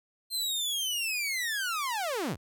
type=linear sweep; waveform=sawtooth; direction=down; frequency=4186 to 55.1 Hz; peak=-26 dBFS; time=0.3-2.37 s; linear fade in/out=50 ms; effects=none